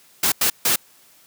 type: noise bursts at uneven times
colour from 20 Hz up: white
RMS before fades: -18 dBFS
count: 3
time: 0.23-0.32 / 0.41-0.5 / 0.65-0.76 s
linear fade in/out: 5 ms
effects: white hiss -53 dBFS RMS until 1.26 s + high-pass 100 Hz 12 dB/octave